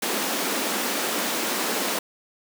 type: high-pass noise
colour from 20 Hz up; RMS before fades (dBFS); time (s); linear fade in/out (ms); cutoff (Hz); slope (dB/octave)
pink; -26; 0.02-1.99; 5; 210; 48
effects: none